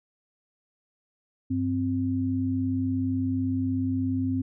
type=tone pair together; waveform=sine; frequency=97.99 / 261.6 Hz; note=G2 / C4; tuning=0 / 0 cents; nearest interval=octave + perfect fourth; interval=1700 cents; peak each=-29 / -25 dBFS; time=1.5-4.42 s; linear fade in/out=10 ms; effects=none